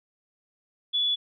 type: tone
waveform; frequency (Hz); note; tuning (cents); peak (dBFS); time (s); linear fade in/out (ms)
sine; 3426; A7; -47; -22; 0.93-1.16; 20
effects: none